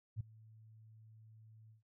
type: tone with ADSR envelope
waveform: sine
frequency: 110 Hz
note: A2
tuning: in tune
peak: -34 dBFS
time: 0.16-1.83 s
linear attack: 43 ms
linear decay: 8 ms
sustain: -23 dB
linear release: 130 ms
effects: none